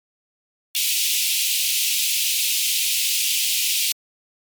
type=high-pass noise; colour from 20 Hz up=pink; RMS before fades=-21 dBFS; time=0.75-3.92 s; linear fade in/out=0 ms; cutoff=2500 Hz; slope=48 dB/octave; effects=MP3 96 kbps

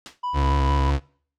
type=noise with exponential decay; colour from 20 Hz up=white; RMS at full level=-31 dBFS; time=0.06-0.2 s; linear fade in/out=0 ms; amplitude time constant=30 ms
type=tone with tremolo; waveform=triangle; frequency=987.8 Hz; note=B5; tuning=in tune; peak=-22 dBFS; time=0.23-0.91 s; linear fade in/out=10 ms; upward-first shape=sine; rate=4.6 Hz; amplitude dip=35%
type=tone with vibrato; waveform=35% pulse; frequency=69.3 Hz; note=C#2; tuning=in tune; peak=-17 dBFS; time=0.33-1 s; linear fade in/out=50 ms; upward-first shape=square; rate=5.5 Hz; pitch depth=33 cents each way
effects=noise-tail reverb RT60 0.5 s tail -23 dB re dry + low-pass 5000 Hz 12 dB/octave

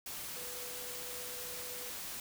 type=tone in noise; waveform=sine; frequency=493.9 Hz; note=B4; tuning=in tune; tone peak=-50 dBFS; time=0.36-1.9 s; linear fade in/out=2 ms; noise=white; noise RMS=-43 dBFS; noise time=0.06-2.2 s; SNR=-10 dB; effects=none

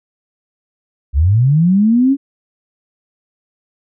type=linear sweep; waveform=sine; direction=up; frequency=61.74 to 282.7 Hz; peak=-8 dBFS; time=1.13-2.17 s; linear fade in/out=50 ms; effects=none

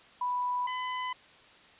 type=tone pair in turn; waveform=sine / sawtooth; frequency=987.8 / 1006.8 Hz; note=B5 / B5; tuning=0 / +33 cents; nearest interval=unison; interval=33 cents; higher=second; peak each=-28 dBFS; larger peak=neither; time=0.21-0.67 / 0.67-1.13 s; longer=neither; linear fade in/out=5 ms; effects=white hiss -56 dBFS RMS until 1.79 s + resampled to 8000 Hz

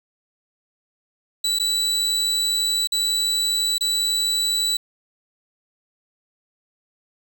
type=tone with dropouts; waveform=35% pulse; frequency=3951 Hz; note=B7; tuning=in tune; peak=-17 dBFS; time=1.44-4.77 s; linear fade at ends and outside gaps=5 ms; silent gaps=1.588-1.597 / 2.873-2.92 / 3.782-3.808 s; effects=none

